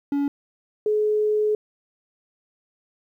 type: tone pair in turn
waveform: triangle / sine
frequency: 283.5 / 424.8 Hz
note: C#4 / G#4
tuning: +39 / +39 cents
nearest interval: perfect fifth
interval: 700 cents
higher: second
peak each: -18 dBFS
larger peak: neither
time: 0.12-0.28 / 0.86-1.55 s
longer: second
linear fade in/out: 2 ms
effects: 10-bit